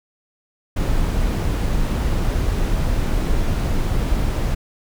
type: noise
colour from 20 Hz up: brown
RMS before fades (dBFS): -19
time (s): 0.76-4.55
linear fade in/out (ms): 10
effects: none